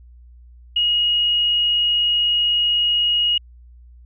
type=tone; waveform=sine; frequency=2884 Hz; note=F#7; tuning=45 cents flat; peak=-15 dBFS; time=0.76-3.38 s; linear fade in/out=5 ms; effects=added 60 Hz sine -42 dBFS peak until 4.05 s